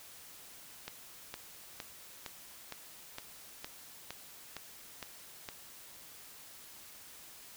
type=click train; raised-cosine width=0.2 ms; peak=-23 dBFS; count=11; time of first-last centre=0.88-5.488 s; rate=2.17 Hz; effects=white hiss -53 dBFS RMS until 7.56 s